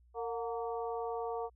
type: harmonic tone with a mistuned harmonic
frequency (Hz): 230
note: A#3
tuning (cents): -23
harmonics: 2 / 3 / 4 / 5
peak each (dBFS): -37 / -40 / -43 / -46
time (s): 0.14-1.5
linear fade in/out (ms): 50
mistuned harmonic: 3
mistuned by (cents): +74
effects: added 60 Hz sine -61 dBFS peak until 1.55 s